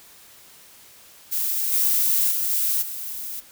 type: noise with level steps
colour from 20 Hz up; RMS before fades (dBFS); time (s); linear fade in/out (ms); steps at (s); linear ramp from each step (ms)
violet; -24 / -20 / -24 / -22 / -32; 1.31-3.41; 20; 1.72 / 2.3 / 2.49 / 2.81; 20
effects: white hiss -49 dBFS RMS until 3.51 s